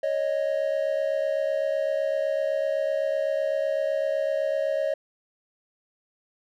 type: tone pair together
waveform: triangle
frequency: 554.4 / 622.3 Hz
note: C#5 / D#5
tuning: 0 / 0 cents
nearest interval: major second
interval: 200 cents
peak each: -24 dBFS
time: 0.03-4.94 s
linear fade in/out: 5 ms
effects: none